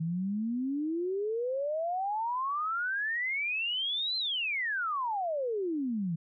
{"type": "exponential two-way sweep", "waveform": "sine", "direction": "up then down", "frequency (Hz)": [157.8, 4156, 157.8], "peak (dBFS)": -29, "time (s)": [0, 6.16], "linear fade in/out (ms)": 10, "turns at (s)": 4.17, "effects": []}